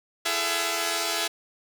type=tone cluster; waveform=5% pulse; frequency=336.1 / 420.9 / 443.3 / 672 / 757 Hz; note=E4 / G#4 / A4 / E5 / F#5; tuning=+34 / +23 / +13 / +33 / +39 cents; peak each=-21 / -20 / -24 / -18 / -22 dBFS; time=0.25-1.28 s; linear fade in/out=10 ms; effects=none